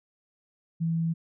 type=tone; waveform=sine; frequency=164.81 Hz; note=E3; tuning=in tune; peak=-24 dBFS; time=0.8-1.14 s; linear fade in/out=20 ms; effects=none